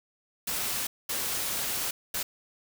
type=noise bursts at uneven times; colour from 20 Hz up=white; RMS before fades=-31 dBFS; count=3; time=0.47-0.87 / 1.09-1.91 / 2.14-2.23 s; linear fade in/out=5 ms; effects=none